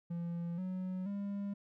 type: tone with pitch steps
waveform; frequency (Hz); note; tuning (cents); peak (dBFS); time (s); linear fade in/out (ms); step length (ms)
triangle; 170.8 / 185.19 / 200.8; F3 / F#3 / G3; -38 / +2 / +42; -34; 0.1-1.54; 10; 480
effects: none